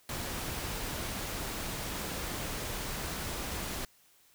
pink noise, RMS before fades -37 dBFS, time 0.09-3.85 s, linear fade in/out 2 ms, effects white hiss -64 dBFS RMS until 4.34 s

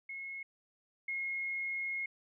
sine tone pair in turn, 2172 / 2157 Hz, C#7 / C#7, -36 / -48 cents, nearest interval unison, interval 12 cents, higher first, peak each -40 / -34 dBFS, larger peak second, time 0.09-0.43 / 1.08-2.06 s, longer second, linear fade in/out 5 ms, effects none

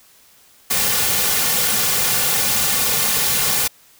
white noise with comb filter, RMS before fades -18 dBFS, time 0.7-3.68 s, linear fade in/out 10 ms, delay 3.1 ms, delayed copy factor -0.7, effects white hiss -51 dBFS RMS until 3.99 s

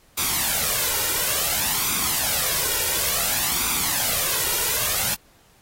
white noise with flanger, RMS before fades -23 dBFS, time 0.17-5.15 s, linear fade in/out 10 ms, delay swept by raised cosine 0.83 to 2.13 ms, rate 0.57 Hz, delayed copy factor +0.6, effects pink hiss -57 dBFS RMS until 5.61 s + AAC 48 kbps

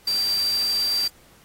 sine tone in noise, 4699 Hz, D8, in tune, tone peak -20 dBFS, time 0.07-1.08 s, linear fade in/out 5 ms, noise white, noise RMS -34 dBFS, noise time 0.07-1.08 s, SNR +11 dB, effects pink hiss -54 dBFS RMS until 1.44 s + AAC 48 kbps

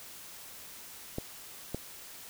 clicks, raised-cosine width 2 ms, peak -20 dBFS, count 2, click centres 1.184 / 1.746 s, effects white hiss -48 dBFS RMS until 2.29 s

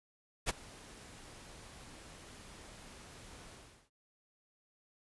pink noise with ADSR envelope, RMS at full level -30 dBFS, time 0.46-3.9 s, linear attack 31 ms, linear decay 23 ms, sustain -23 dB, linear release 400 ms, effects resampled to 24000 Hz

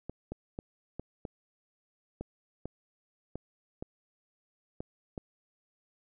clicks, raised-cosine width 2 ms, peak -24 dBFS, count 11, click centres 0.096 / 0.32 / 0.589 / 0.996 / 1.252 / 2.21 / 2.656 / 3.356 / 3.825 / 4.805 / 5.178 s, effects none

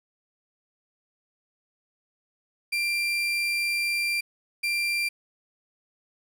35% pulse tone bursts at uneven times, 2372 Hz, D7, 17 cents sharp, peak -22 dBFS, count 2, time 2.72-4.21 / 4.63-5.09 s, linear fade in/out 10 ms, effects low-pass 12000 Hz 12 dB/octave + 9-bit

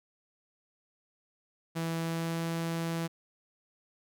sawtooth tone with pitch glide, 164.81 to 165.96 Hz, E3 to E3, 0 to +12 cents, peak -27 dBFS, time 1.75-3.08 s, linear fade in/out 20 ms, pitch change +12 cents, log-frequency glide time 1.99-2.47 s, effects none

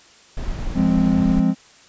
brown noise, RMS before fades -26 dBFS, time 0.37-1.4 s, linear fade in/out 5 ms
triangle chord, F minor, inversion none, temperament equal, 174.61 / 207.7 / 261.6 Hz, F3 / Ab3 / C4, 0 / 0 / 0 cents, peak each -17 dBFS, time 0.74-1.55 s, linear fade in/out 50 ms
effects white hiss -49 dBFS RMS until 1.88 s + resampled to 16000 Hz

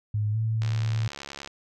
sine tone with pitch glide, 105.6 to 111.3 Hz, G#2 to A2, +29 to +20 cents, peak -23 dBFS, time 0.14-1.08 s, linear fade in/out 5 ms, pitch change +91 cents, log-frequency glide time 0.32-0.37 s
click train, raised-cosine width 0.2 ms, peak -20 dBFS, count 61, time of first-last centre 0.62-1.475 s, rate 70.2 Hz
effects none

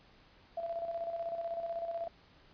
sine tone with tremolo, 674 Hz, E5, 38 cents sharp, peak -33 dBFS, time 0.57-2.08 s, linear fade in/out 5 ms, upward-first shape square, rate 16 Hz, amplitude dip 50%, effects pink hiss -62 dBFS RMS until 2.53 s + resampled to 11025 Hz

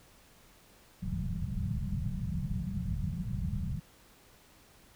white low-pass noise, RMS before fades -34 dBFS, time 1.02-3.8 s, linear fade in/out 10 ms, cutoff 200 Hz, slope 96 dB/octave, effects pink hiss -60 dBFS RMS until 4.95 s

